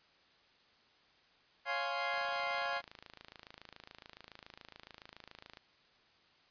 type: chord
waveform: 20% pulse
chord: Db major seventh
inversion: none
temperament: equal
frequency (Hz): 554.4 / 698.5 / 830.6 / 1046.5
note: Db5 / F5 / Ab5 / C6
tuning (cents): 0 / 0 / 0 / 0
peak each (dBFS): -36 / -33 / -36 / -36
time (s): 1.65-2.82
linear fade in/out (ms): 50
type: click train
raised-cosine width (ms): 0.2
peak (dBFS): -32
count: 94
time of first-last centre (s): 2.14-5.572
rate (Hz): 27.1
effects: white hiss -67 dBFS RMS until 6.5 s + resampled to 11025 Hz